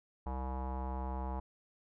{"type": "tone with low-pass filter", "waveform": "square", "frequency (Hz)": 65, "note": "C2", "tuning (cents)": -11, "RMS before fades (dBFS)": -38, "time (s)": [0.26, 1.4], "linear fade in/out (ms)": 5, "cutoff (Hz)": 910, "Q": 6, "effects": []}